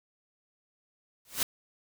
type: noise with exponential growth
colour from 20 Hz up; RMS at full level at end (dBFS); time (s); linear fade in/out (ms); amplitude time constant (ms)
white; -24; 1.25-1.43; 2; 37
effects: none